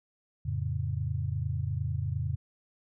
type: chord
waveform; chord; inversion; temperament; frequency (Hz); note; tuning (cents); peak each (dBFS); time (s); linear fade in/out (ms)
sine; F augmented; none; equal; 87.31 / 110 / 138.59; F2 / A2 / C#3; 0 / 0 / 0; -33; 0.45-2.36; 10
effects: none